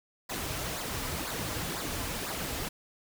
pink noise with flanger, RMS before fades -35 dBFS, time 0.29-2.69 s, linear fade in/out 10 ms, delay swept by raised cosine 0.33 to 5.53 ms, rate 2 Hz, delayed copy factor -0.65, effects none

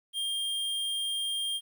square tone, 3205 Hz, G7, 38 cents sharp, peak -30 dBFS, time 0.13-1.61 s, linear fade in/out 50 ms, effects 11-bit

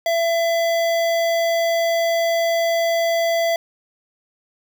square tone with notch filter, 670 Hz, E5, 28 cents sharp, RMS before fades -19 dBFS, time 0.06-3.56 s, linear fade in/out 2 ms, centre 9100 Hz, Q 1.4, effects none

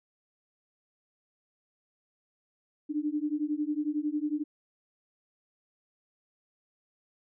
sine beating tone pair, 293.7 / 304.7 Hz, D4 / D#4, 0 / -36 cents, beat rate 11 Hz, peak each -31 dBFS, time 2.89-4.44 s, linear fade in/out 20 ms, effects none

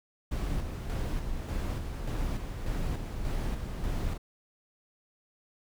brown noise with tremolo, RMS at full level -31 dBFS, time 0.31-4.18 s, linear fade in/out 10 ms, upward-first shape square, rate 1.7 Hz, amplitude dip 40%, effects none

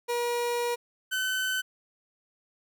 30% pulse tone pair in turn, 478.9 / 1520.4 Hz, A#4 / F#6, +47 / +47 cents, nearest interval octave + minor sixth, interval 2000 cents, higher second, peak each -24 dBFS, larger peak neither, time 0.08-0.76 / 1.11-1.62 s, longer first, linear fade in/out 20 ms, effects none

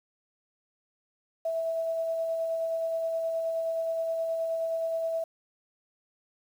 sine tone with tremolo, 656 Hz, E5, 9 cents flat, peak -26 dBFS, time 1.45-5.24 s, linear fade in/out 5 ms, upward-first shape sine, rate 9.5 Hz, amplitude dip 25%, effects 9-bit

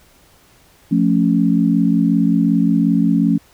sine chord, F augmented, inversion none, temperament equal, 174.61 / 220 / 277.2 Hz, F3 / A3 / C#4, 0 / 0 / 0 cents, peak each -16 dBFS, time 0.91-3.38 s, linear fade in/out 10 ms, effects pink hiss -51 dBFS RMS until 3.53 s

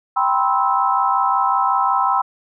sine chord, C major seventh, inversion second, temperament just, 784.9 / 981.1 / 1046.5 / 1308.1 Hz, G5 / B5 / C6 / E6, +2 / -12 / 0 / -14 cents, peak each -20 dBFS, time 0.16-2.22 s, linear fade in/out 10 ms, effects none

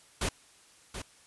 pink noise with echo, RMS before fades -30 dBFS, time 0.21-0.29 s, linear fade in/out 5 ms, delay 730 ms, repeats 1, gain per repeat -9 dB, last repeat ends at 1.02 s, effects white hiss -59 dBFS RMS until 1.26 s + resampled to 24000 Hz

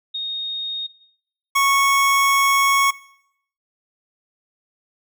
sine / 25% pulse tone pair in turn, 3715 / 1104.5 Hz, A#7 / C#6, -7 / -7 cents, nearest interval octave + major sixth, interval 2100 cents, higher first, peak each -23 / -11 dBFS, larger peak second, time 0.14-0.87 / 1.55-2.91 s, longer second, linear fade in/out 10 ms, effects noise-tail reverb RT60 0.7 s tail -19 dB re dry

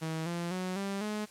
sawtooth tone with pitch steps, 160.3 / 171.81 / 184.14 / 197.35 / 211.5 Hz, E3 / F3 / F#3 / G3 / G#3, -48 / -28 / -8 / +12 / +32 cents, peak -29 dBFS, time 0.01-1.26 s, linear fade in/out 20 ms, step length 250 ms, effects white hiss -55 dBFS RMS until 1.3 s + low-pass 10000 Hz 12 dB/octave

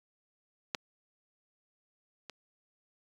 clicks, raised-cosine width 0.2 ms, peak -13 / -26 dBFS, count 2, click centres 0.748 / 2.297 s, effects high-pass 150 Hz 12 dB/octave + 9-bit

